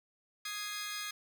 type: chord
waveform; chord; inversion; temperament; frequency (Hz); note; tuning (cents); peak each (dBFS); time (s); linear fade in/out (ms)
15% pulse; Ab major; second; equal; 1244.5 / 1661.2 / 2093; Eb6 / Ab6 / C7; 0 / 0 / 0; -36 / -35 / -37; 0.45-1.11; 5
effects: none